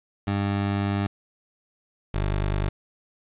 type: tone pair in turn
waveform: 20% pulse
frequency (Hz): 100 / 50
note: G2 / G1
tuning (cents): +35 / +35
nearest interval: octave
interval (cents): 1200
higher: first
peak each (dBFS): -18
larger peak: neither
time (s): 0.27-1.07 / 2.14-2.69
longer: first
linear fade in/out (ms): 5
effects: resampled to 8000 Hz + 8-bit